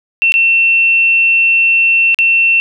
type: tone with dropouts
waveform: sine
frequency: 2700 Hz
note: E7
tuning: 41 cents sharp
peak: -7 dBFS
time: 0.22-2.6 s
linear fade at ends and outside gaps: 0 ms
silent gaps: 0.321-0.34 / 2.145-2.188 s
effects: none